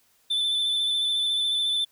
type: tone with vibrato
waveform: triangle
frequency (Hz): 3520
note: A7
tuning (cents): 0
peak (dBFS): -21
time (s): 0.3-1.85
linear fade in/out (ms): 10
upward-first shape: square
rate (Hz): 14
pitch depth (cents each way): 18
effects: white hiss -64 dBFS RMS until 1.91 s